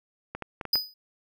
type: clicks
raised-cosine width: 0.5 ms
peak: -19 dBFS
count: 5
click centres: 0.35 / 0.423 / 0.612 / 0.653 / 0.756 s
type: tone with exponential decay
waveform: square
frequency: 4978 Hz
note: D#8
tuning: in tune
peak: -18 dBFS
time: 0.73-0.94 s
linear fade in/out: 5 ms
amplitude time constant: 45 ms
effects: none